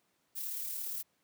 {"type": "noise with amplitude modulation", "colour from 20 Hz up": "violet", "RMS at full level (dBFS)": -37, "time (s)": [0.35, 1.03], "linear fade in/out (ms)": 20, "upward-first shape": "sine", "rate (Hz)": 37.1, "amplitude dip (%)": 35, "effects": ["pink hiss -75 dBFS RMS until 1.23 s", "high-pass 150 Hz 12 dB/octave"]}